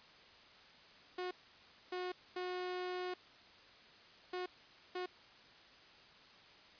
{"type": "tone bursts at uneven times", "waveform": "sawtooth", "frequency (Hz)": 363.1, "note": "F#4", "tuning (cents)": -33, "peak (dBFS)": -35, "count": 5, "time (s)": [[1.18, 1.31], [1.92, 2.12], [2.36, 3.14], [4.33, 4.46], [4.95, 5.06]], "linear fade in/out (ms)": 5, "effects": ["white hiss -60 dBFS RMS until 6.79 s", "resampled to 11025 Hz"]}